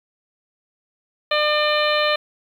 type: harmonic tone with a mistuned harmonic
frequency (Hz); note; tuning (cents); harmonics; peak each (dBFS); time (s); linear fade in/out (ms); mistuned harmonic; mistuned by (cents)
600; D5; +37; 1 / 2 / 3 / 4 / 5 / 6 / 7; -20 / -23 / -25 / -26 / -27 / -28 / -28; 1.31-2.16; 5; 7; -40
effects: 8-bit